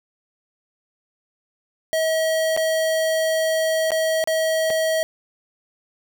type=tone with dropouts; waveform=square; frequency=640 Hz; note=D#5; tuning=49 cents sharp; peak=-19 dBFS; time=1.93-5.03 s; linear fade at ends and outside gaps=0 ms; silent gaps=2.565-2.574 / 3.906-3.918 / 4.24-4.274 / 4.702-4.705 s; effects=none